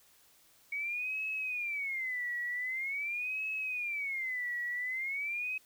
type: tone with vibrato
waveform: sine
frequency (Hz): 2230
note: C#7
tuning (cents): +10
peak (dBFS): -33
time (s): 0.72-5.58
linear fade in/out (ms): 5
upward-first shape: sine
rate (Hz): 0.45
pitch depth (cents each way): 250
effects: white hiss -64 dBFS RMS until 5.65 s